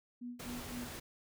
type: tone with tremolo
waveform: sine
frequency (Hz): 243.5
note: B3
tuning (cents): -24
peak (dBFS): -40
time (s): 0.21-0.95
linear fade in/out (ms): 10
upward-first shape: sine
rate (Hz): 3.9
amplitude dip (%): 85
type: noise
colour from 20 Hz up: pink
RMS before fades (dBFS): -46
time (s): 0.39-1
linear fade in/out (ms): 10
type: click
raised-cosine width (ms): 1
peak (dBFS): -40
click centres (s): 0.709
effects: none